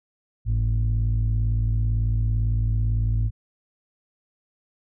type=tone pair together; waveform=sine; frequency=51.45 / 109.4 Hz; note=G#1 / A2; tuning=-16 / -9 cents; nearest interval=octave + minor second; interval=1307 cents; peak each=-20 dBFS; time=0.45-3.31 s; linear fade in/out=50 ms; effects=tanh soft clip ceiling -16 dBFS